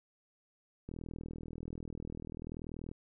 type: click train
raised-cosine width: 3 ms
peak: -30 dBFS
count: 83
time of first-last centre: 0.89-2.915 s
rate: 40.5 Hz
effects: none